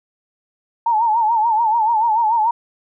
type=tone with vibrato; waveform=sine; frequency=897 Hz; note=A5; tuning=33 cents sharp; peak=-13 dBFS; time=0.86-2.51 s; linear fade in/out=5 ms; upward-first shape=sine; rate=6.9 Hz; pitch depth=98 cents each way; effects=none